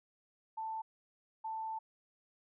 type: tone bursts at uneven times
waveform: sine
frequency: 885 Hz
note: A5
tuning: 10 cents sharp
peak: -37 dBFS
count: 2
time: 0.57-0.82 / 1.44-1.79 s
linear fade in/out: 10 ms
effects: none